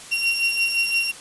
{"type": "beating tone pair", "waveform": "35% pulse", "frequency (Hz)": [2745, 2750.8], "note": ["F7", "F7"], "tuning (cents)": [-31, -27], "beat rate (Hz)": 5.8, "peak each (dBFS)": [-24, -19], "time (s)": [0.11, 1.12], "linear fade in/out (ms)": 20, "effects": ["white hiss -40 dBFS RMS until 1.2 s", "resampled to 24000 Hz"]}